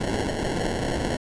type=noise with sample-and-hold; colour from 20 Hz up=violet; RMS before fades=-26 dBFS; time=0-1.17 s; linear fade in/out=10 ms; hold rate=1225 Hz; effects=resampled to 22050 Hz